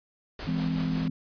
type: noise with tremolo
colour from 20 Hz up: pink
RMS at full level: -37 dBFS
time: 0.39-1.08 s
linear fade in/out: 2 ms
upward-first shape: triangle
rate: 5.4 Hz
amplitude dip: 45%
type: chord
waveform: sine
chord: E augmented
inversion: none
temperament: just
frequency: 164.81 / 206 / 257.5 Hz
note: E3 / G#3 / B#3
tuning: 0 / -14 / -28 cents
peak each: -28 / -33 / -30 dBFS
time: 0.47-1.1 s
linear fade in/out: 5 ms
effects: resampled to 11025 Hz